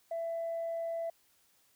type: tone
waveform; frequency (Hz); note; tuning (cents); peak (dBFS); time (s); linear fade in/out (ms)
sine; 666; E5; +18; -32; 0.11-1.1; 5
effects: tanh soft clip ceiling -30 dBFS + white hiss -69 dBFS RMS until 1.75 s